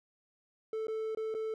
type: tone with dropouts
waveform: triangle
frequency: 440 Hz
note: A4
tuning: in tune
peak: -31 dBFS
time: 0.73-1.54 s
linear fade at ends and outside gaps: 2 ms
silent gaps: 0.87-0.882 / 1.149-1.172 / 1.342-1.348 s
effects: none